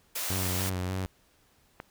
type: high-pass noise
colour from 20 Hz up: white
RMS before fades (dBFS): -33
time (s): 0.15-0.7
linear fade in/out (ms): 10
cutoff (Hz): 410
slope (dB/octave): 12
type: tone with vibrato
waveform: sawtooth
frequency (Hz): 92.5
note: F#2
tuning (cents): 0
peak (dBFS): -26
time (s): 0.3-1.06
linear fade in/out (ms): 0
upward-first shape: square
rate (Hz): 3.4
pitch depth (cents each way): 28
type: click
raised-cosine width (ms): 0.5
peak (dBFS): -23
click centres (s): 1.801
effects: pink hiss -65 dBFS RMS until 1.9 s